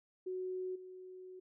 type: tone with level steps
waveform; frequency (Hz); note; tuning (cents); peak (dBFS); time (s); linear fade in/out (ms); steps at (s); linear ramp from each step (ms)
sine; 370; F#4; 0; -37 / -48; 0.26-1.4; 10; 0.75; 10
effects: none